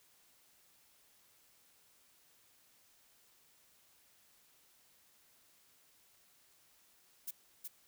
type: noise with echo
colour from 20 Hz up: violet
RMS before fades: -41 dBFS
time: 7.27-7.31 s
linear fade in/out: 10 ms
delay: 370 ms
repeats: 1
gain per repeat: -3 dB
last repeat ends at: 7.68 s
effects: white hiss -68 dBFS RMS until 7.87 s